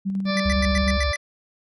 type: tone with tremolo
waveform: sine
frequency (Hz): 194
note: G3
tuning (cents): -18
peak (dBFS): -21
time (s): 0.05-0.98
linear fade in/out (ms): 20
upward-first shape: square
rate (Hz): 9.8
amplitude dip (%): 30
type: harmonic tone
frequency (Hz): 587.3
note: D5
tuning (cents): 0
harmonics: 1 / 2 / 3 / 4 / 6 / 7 / 8 / 9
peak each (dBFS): -27 / -30 / -32 / -33 / -35 / -35 / -36 / -37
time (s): 0.25-1.17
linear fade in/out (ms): 50
type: tone bursts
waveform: square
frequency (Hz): 1987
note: B6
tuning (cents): +10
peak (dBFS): -25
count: 7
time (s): 0.37-1.159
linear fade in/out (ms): 0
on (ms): 27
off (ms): 100
type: tone with vibrato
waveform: sine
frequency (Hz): 69.4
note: C#2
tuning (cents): +3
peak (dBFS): -21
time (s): 0.45-1.12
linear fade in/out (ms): 10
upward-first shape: square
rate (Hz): 17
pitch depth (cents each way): 150
effects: resampled to 24000 Hz